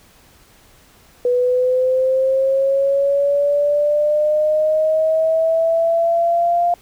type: linear sweep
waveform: sine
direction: up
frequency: 490 to 699 Hz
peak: -13 dBFS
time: 1.25-6.74 s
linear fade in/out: 2 ms
effects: pink hiss -50 dBFS RMS until 6.81 s